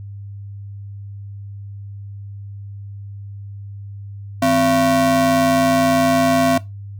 square ring-modulated tone, 209.6 Hz, G#3, 16 cents sharp, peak -11 dBFS, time 4.42-6.58 s, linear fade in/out 5 ms, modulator 469 Hz, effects noise-tail reverb RT60 0.2 s tail -19 dB re dry + added 100 Hz sine -30 dBFS peak until 6.99 s

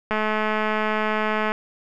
click train, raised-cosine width 0.5 ms, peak -9 dBFS, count 304, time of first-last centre 0.11-1.519 s, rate 215 Hz, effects none

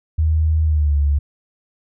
sine tone with pitch glide, 78.8 to 71.84 Hz, D#2 to D2, +23 to -38 cents, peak -13 dBFS, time 0.18-1.19 s, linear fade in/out 10 ms, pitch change -161 cents, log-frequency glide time 0.64-0.96 s, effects none

